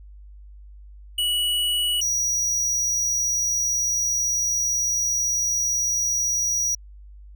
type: tone pair in turn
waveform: square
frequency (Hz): 2935 / 5789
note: F#7 / F#8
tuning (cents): -15 / -39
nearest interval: octave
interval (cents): 1176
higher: second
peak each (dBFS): -21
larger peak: neither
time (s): 1.18-2.01 / 2.01-6.75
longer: second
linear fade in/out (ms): 5
effects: added 50 Hz sine -41 dBFS peak until 7.35 s